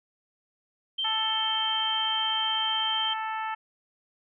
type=tone; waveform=sine; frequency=3136 Hz; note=G7; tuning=in tune; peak=-26 dBFS; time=0.98-3.14 s; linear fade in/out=10 ms
type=harmonic tone; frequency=440 Hz; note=A4; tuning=in tune; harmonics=2 / 3 / 4 / 5 / 6 / 7; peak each=-31 / -35 / -38 / -43 / -44 / -48 dBFS; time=1.04-3.55 s; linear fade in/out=10 ms
effects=none